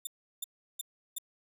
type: tone bursts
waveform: 5% pulse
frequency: 3593 Hz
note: A7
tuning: 36 cents sharp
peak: -26 dBFS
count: 4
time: 0.05-1.184 s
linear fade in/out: 5 ms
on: 21 ms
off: 350 ms
effects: none